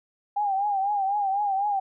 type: tone with vibrato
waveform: sine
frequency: 800 Hz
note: G5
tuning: 35 cents sharp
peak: -22 dBFS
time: 0.36-1.8 s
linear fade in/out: 10 ms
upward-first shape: triangle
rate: 4 Hz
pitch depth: 94 cents each way
effects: none